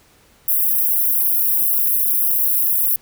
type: high-pass noise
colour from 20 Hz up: white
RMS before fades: -17 dBFS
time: 0.48-2.96 s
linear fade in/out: 2 ms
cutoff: 11000 Hz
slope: 48 dB/octave
effects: pink hiss -53 dBFS RMS until 3.01 s